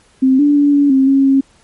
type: tone with pitch steps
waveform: sine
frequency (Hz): 262.6 / 290.4 / 287.8 / 285.3 / 266.8 / 272.6 / 270.8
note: C4 / D4 / D4 / C#4 / C4 / C#4 / C#4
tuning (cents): +6 / -19 / -35 / +50 / +34 / -29 / -40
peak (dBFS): -7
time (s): 0.22-1.41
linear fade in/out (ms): 10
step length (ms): 170
effects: pink hiss -51 dBFS RMS until 1.63 s + MP3 48 kbps